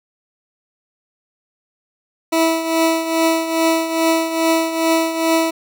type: tone with tremolo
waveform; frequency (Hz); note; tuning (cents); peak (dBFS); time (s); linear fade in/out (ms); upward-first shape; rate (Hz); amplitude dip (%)
20% pulse; 326.3; E4; -18; -7; 2.32-5.51; 10; triangle; 2.4; 70
effects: none